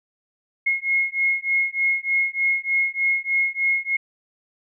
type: beating tone pair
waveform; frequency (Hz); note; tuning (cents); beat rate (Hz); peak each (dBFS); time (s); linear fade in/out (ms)
sine; 2159 / 2162.3; C#7 / C#7; -46 / -44; 3.3; -22; 0.66-3.97; 10
effects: none